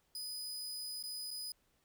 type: tone with dropouts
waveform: sawtooth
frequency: 4983 Hz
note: D#8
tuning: 2 cents sharp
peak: -38 dBFS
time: 0.15-1.52 s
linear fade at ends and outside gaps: 2 ms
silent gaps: 1.027-1.037 / 1.307-1.311 s
effects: pink hiss -75 dBFS RMS until 1.84 s